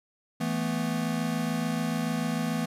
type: chord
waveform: square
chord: E suspended fourth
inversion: none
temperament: equal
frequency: 164.81 / 220 / 246.9 Hz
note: E3 / A3 / B3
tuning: 0 / 0 / 0 cents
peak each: -32 dBFS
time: 0.4-2.66 s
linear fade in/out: 10 ms
effects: resampled to 32000 Hz